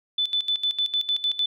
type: tone with tremolo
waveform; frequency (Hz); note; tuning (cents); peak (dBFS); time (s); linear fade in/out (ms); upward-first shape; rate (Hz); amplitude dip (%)
sine; 3502; A7; -9; -20; 0.18-1.46; 5; square; 6.6; 80
effects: none